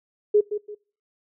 sine tone with echo, 417.4 Hz, G#4, 9 cents sharp, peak -13 dBFS, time 0.34-0.41 s, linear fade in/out 10 ms, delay 170 ms, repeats 2, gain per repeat -10 dB, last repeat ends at 0.75 s, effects noise-tail reverb RT60 0.5 s tail -26 dB re dry

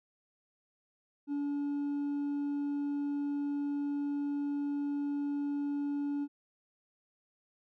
sine tone with hard clipping, 286.6 Hz, D4, 42 cents flat, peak -32 dBFS, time 1.27-6.28 s, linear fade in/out 50 ms, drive 2 dB, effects none

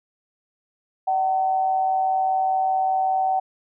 sine tone with amplitude modulation, 759 Hz, F#5, 44 cents sharp, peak -16 dBFS, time 1.07-3.4 s, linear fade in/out 10 ms, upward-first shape sine, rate 145 Hz, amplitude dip 50%, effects none

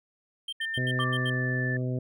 triangle tone bursts, 3147 Hz, G7, 6 cents sharp, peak -30 dBFS, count 7, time 0.48-1.3 s, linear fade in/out 5 ms, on 46 ms, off 83 ms
sine tone with pitch glide, 1800 to 1756.9 Hz, A6 to A6, +39 to -3 cents, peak -30 dBFS, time 0.6-1.77 s, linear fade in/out 5 ms, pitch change -42 cents, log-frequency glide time 0.77-1.43 s
harmonic tone, 126.7 Hz, B2, 45 cents sharp, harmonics 1 / 2 / 3 / 4 / 5, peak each -28 / -34 / -38 / -40 / -42 dBFS, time 0.77-1.99 s, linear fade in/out 5 ms
sine tone with exponential decay, 1170 Hz, D6, 7 cents flat, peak -28 dBFS, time 0.99-1.82 s, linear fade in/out 0 ms, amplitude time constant 180 ms
effects none

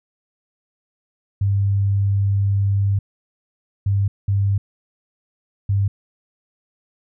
sine tone bursts at uneven times, 99.4 Hz, G2, 25 cents sharp, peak -15 dBFS, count 4, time 1.41-2.99 / 3.86-4.08 / 4.28-4.58 / 5.69-5.88 s, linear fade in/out 5 ms, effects none

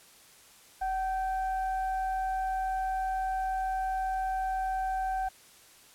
sine tone with frequency modulation, 759 Hz, F#5, 44 cents sharp, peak -28 dBFS, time 0.81-5.29 s, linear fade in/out 10 ms, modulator 800 Hz, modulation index 0.43, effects white hiss -56 dBFS RMS until 5.94 s + low-pass 12000 Hz 12 dB/octave

